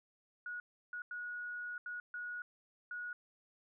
sine tone bursts at uneven times, 1455 Hz, F#6, 29 cents flat, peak -40 dBFS, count 6, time 0.46-0.6 / 0.93-1.02 / 1.11-1.78 / 1.86-2 / 2.14-2.42 / 2.91-3.13 s, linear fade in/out 2 ms, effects none

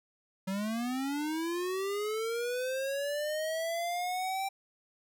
square linear sweep, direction up, 186.7 to 784 Hz, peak -32 dBFS, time 0.47-4.49 s, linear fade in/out 10 ms, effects none

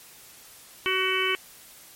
harmonic tone, 376.2 Hz, F#4, 29 cents sharp, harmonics 1 / 3 / 4 / 5 / 6 / 7 / 8, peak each -29 / -31 / -32 / -34 / -28 / -32 / -28 dBFS, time 0.86-1.35 s, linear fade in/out 0 ms, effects white hiss -49 dBFS RMS until 1.95 s + MP3 64 kbps

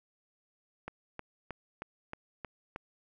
click train, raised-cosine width 0.5 ms, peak -24 dBFS, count 7, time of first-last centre 0.88-2.761 s, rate 3.19 Hz, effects none

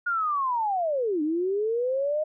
sine linear two-way sweep, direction down then up, 1442 to 293.9 to 625 Hz, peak -23 dBFS, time 0.06-2.24 s, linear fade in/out 10 ms, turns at 1.22 s, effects none

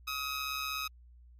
15% pulse tone with amplitude modulation, 1267 Hz, D#6, 31 cents sharp, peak -25 dBFS, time 0.07-0.88 s, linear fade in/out 10 ms, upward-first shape sine, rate 136 Hz, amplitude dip 55%, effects added 60 Hz sine -53 dBFS peak until 1.39 s + MP3 64 kbps

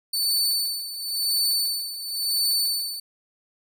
sawtooth tone with tremolo, 4507 Hz, C#8, 28 cents sharp, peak -17 dBFS, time 0.13-3 s, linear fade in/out 5 ms, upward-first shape sine, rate 0.95 Hz, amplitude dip 75%, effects none

